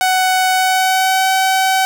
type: tone with pitch glide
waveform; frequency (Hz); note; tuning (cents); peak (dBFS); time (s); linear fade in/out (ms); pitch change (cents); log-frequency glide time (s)
sawtooth; 746 to 760.8; F#5 to F#5; +14 to +48; -8; 0.01-1.85; 0; +34; 0.5-1.29
effects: none